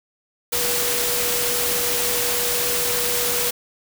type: tone in noise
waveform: sine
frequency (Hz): 484.2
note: B4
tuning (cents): -34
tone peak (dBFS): -28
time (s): 0.52-3.51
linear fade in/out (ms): 10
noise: white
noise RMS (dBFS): -22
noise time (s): 0.52-3.51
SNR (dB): -9
effects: none